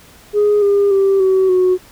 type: tone with pitch steps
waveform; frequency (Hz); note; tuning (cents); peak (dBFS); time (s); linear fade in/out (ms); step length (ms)
sine; 415.3 / 402.8 / 390.6 / 378.9 / 367.4; G#4 / G4 / G4 / F#4 / F#4; 0 / +47 / -6 / +41 / -12; -8; 0.33-1.78; 50; 290
effects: tanh soft clip ceiling -7 dBFS + pink hiss -44 dBFS RMS until 1.91 s